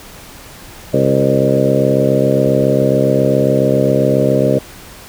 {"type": "harmonic tone with a mistuned harmonic", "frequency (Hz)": 67.3, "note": "C2", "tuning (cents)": 49, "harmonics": [2, 3, 4, 5, 6, 7, 8, 9], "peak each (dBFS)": [-17, -19, -18, -21, -19, -18, -18, -17], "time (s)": [0.93, 4.59], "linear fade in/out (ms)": 10, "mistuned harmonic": 8, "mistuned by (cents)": -28, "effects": ["pink hiss -36 dBFS RMS until 5.08 s"]}